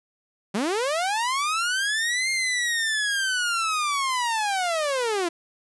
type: linear two-way sweep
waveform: sawtooth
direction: up then down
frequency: 182.7 to 2128 to 328.3 Hz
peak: -19 dBFS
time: 0.54-5.29 s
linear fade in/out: 10 ms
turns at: 2.3 s
effects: resampled to 24000 Hz + 10-bit